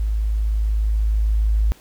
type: tone with level ramp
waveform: sine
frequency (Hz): 53.3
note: G#1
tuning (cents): +46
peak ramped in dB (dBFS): -18 to -14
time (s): 0-1.72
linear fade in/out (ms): 0
effects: pink hiss -50 dBFS RMS until 1.8 s